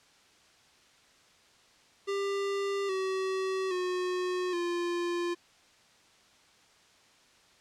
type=tone with pitch steps; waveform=square; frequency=397.2 / 379.9 / 363.4 / 347.6 Hz; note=G4 / F#4 / F#4 / F4; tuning=+23 / +46 / -31 / -8 cents; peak=-30 dBFS; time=2.07-5.35 s; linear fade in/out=20 ms; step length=820 ms; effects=white hiss -61 dBFS RMS until 7.6 s + low-pass 6000 Hz 12 dB/octave